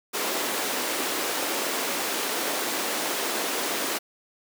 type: high-pass noise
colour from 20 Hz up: pink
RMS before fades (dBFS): -28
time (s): 0.13-3.99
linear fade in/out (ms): 20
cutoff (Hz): 280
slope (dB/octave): 24
effects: none